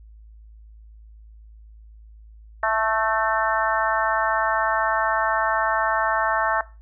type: harmonic tone with a mistuned harmonic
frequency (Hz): 220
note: A3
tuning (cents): 0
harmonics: 3 / 4 / 5 / 6 / 7 / 8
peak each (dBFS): -24 / -25 / -26 / -27 / -27 / -28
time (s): 2.63-6.61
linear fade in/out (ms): 2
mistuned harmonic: 8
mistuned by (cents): +35
effects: noise-tail reverb RT60 0.3 s tail -19 dB re dry + added 54 Hz sine -43 dBFS peak until 6.81 s